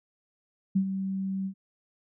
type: tone with ADSR envelope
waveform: sine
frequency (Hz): 192.3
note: G3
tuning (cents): -33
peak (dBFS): -19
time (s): 0.75-1.54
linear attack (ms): 13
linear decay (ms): 81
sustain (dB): -9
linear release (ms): 82
effects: none